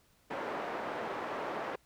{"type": "band-pass noise", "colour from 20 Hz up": "pink", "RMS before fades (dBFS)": -38, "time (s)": [0.3, 1.76], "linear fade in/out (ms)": 10, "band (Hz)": [420, 1300], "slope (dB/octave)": 12, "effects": ["pink hiss -68 dBFS RMS until 1.85 s"]}